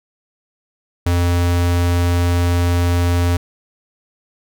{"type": "tone", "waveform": "square", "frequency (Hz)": 87.31, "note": "F2", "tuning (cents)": 0, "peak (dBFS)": -14, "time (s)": [1.06, 3.37], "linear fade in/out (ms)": 5, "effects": []}